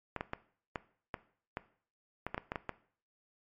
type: clicks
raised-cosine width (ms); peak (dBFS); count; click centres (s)
0.5; -20; 12; 0.163 / 0.209 / 0.334 / 0.758 / 1.142 / 1.571 / 2.266 / 2.345 / 2.379 / 2.519 / 2.558 / 2.693
effects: noise-tail reverb RT60 0.5 s tail -17 dB re dry + MP3 48 kbps